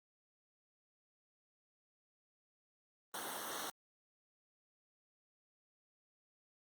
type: noise with comb filter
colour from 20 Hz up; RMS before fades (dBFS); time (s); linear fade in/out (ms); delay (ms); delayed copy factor
pink; -43; 3.14-3.7; 2; 0.41; -0.85
effects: high-pass 200 Hz 12 dB/octave + Opus 32 kbps